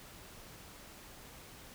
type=silence; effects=pink hiss -53 dBFS RMS until 1.74 s